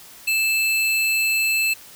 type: tone pair together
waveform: square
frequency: 2637 / 4186 Hz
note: E7 / C8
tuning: 0 / 0 cents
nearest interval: minor sixth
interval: 800 cents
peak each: -19 / -28 dBFS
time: 0.27-1.74 s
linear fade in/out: 10 ms
effects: white hiss -44 dBFS RMS until 1.95 s